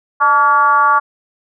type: tone with frequency modulation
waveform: sine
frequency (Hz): 1143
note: D6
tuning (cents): -47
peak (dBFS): -8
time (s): 0.2-1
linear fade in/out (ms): 20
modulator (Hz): 267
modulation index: 0.95
effects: none